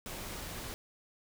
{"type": "noise", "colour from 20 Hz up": "pink", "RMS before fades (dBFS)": -42, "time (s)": [0.06, 0.74], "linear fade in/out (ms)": 0, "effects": []}